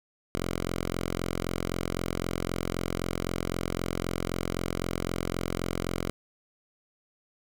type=tone; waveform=5% pulse; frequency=43.86 Hz; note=F1; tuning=8 cents sharp; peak=-18 dBFS; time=0.35-6.1 s; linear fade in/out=0 ms; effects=none